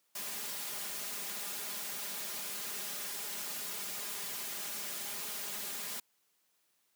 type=noise with comb filter; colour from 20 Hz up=white; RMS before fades=-40 dBFS; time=0.15-6 s; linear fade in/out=5 ms; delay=4.9 ms; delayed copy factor=+0.95; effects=white hiss -75 dBFS RMS until 6.95 s + high-pass 150 Hz 12 dB/octave